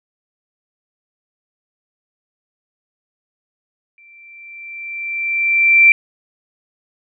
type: tone with exponential growth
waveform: sine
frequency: 2349 Hz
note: D7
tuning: in tune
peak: -4 dBFS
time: 3.98-5.92 s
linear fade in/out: 1 ms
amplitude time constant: 420 ms
effects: none